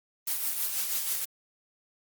blue noise with tremolo, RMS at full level -28 dBFS, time 0.27-1.25 s, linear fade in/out 5 ms, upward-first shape triangle, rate 6.2 Hz, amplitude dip 50%, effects Opus 32 kbps

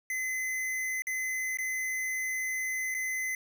square tone with dropouts, 2039 Hz, C7, 45 cents flat, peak -31 dBFS, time 0.1-3.35 s, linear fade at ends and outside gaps 2 ms, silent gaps 1.021-1.069 / 1.572-1.586 / 2.943-2.947 s, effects none

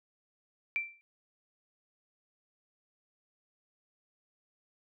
sine tone with exponential decay, 2347 Hz, D7, 2 cents flat, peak -26 dBFS, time 0.76-1.01 s, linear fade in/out 0 ms, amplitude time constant 53 ms, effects none

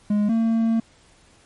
triangle tone pair in turn, 207.7 / 226.5 Hz, G#3 / A#3, 0 / -50 cents, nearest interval major second, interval 150 cents, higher second, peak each -15 dBFS, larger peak neither, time 0.1-0.29 / 0.29-0.8 s, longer second, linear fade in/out 5 ms, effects pink hiss -55 dBFS RMS until 1.45 s + MP3 48 kbps

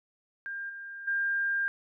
sine tone with level steps, 1600 Hz, G6, 35 cents sharp, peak -34 / -39 / -26 dBFS, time 0.46-1.68 s, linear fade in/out 0 ms, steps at 0.69 / 1.07 s, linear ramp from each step 10 ms, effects none

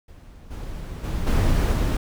brown noise with level steps, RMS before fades -44 / -33 / -26 / -19 / -21 dBFS, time 0.08-1.97 s, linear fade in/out 5 ms, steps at 0.5 / 1.03 / 1.26 / 1.72 s, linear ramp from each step 20 ms, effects none

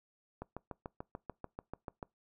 click train, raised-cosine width 1 ms, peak -27 dBFS, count 12, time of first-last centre 0.42-2.028 s, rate 6.84 Hz, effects noise-tail reverb RT60 0.2 s tail -24 dB re dry

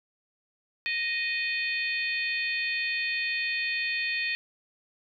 harmonic tone with a mistuned harmonic, 622 Hz, D#5, 1 cent flat, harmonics 3 / 4 / 5 / 6 / 7, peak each -32 / -29 / -41 / -39 / -37 dBFS, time 0.86-4.35 s, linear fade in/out 0 ms, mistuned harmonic 6, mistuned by -80 cents, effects none

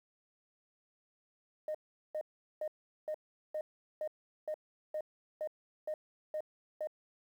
sine tone bursts, 615 Hz, D#5, 20 cents flat, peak -33 dBFS, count 12, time 1.68-6.872 s, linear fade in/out 2 ms, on 66 ms, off 400 ms, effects tanh soft clip ceiling -31 dBFS + 11-bit

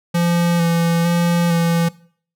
square tone with vibrato, 170.2 Hz, F3, 44 cents flat, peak -15 dBFS, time 0.14-1.89 s, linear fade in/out 10 ms, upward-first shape square, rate 1.1 Hz, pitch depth 17 cents each way, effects noise-tail reverb RT60 0.5 s tail -20 dB re dry

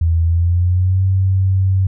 sine tone with pitch glide, 82.8 to 95.11 Hz, E2 to F#2, +8 to +48 cents, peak -11 dBFS, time 0.01-1.87 s, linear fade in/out 5 ms, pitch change +240 cents, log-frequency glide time 0.24-1.03 s, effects none

